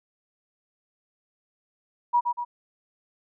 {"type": "tone with echo", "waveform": "sine", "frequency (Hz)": 962, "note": "B5", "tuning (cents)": -46, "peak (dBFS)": -17, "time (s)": [2.13, 2.21], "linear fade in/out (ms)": 20, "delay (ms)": 120, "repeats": 2, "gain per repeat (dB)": -5, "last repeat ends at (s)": 2.45, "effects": []}